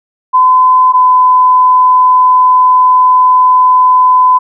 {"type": "tone pair in turn", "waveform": "sine", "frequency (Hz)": [1017, 1010], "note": ["C6", "B5"], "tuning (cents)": [-50, 39], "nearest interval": "unison", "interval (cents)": 11, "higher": "first", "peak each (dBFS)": -3, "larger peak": "neither", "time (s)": [[0.33, 0.93], [0.93, 4.39]], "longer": "second", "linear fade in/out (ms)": 20, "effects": []}